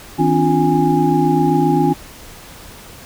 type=tone cluster; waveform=sine; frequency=159.2 / 264.4 / 292 / 351.1 / 824 Hz; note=D#3 / C4 / D4 / F4 / G#5; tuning=+40 / +18 / -10 / +9 / -14 cents; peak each=-18 dBFS; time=0.18-1.94 s; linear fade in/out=20 ms; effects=pink hiss -38 dBFS RMS until 3.05 s